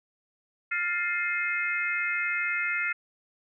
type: tone cluster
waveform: sine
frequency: 1401 / 1773 / 2111 / 2547 Hz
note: F6 / A6 / C7 / D#7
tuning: +5 / +13 / +15 / +40 cents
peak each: -31 / -34 / -29 / -34 dBFS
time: 0.71-2.93 s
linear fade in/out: 10 ms
effects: none